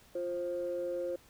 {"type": "tone pair together", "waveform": "sine", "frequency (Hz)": [349.2, 528.7], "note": ["F4", "C5"], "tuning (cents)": [0, 18], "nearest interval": "perfect fifth", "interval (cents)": 718, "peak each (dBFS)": [-37, -33], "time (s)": [0.15, 1.16], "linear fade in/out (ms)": 5, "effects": ["tanh soft clip ceiling -27 dBFS", "pink hiss -61 dBFS RMS until 1.29 s"]}